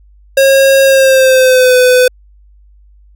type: tone with pitch glide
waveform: square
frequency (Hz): 542 to 502.8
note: C#5 to B4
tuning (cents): -39 to +31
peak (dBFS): -5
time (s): 0.37-2.08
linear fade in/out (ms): 5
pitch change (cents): -130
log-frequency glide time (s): 0.84-1.76
effects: added 50 Hz sine -40 dBFS peak until 3.15 s